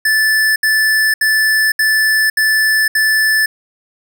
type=tone bursts; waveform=square; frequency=1750 Hz; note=A6; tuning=10 cents flat; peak=-11 dBFS; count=6; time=0.05-3.46 s; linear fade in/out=5 ms; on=510 ms; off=70 ms; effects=none